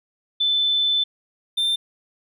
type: tone pair in turn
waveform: sine / triangle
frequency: 3520 / 3579 Hz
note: A7 / A7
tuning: 0 / +29 cents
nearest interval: unison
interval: 29 cents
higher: second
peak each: -17 dBFS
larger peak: neither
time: 0.4-1.04 / 1.57-1.76 s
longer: first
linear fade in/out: 10 ms
effects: none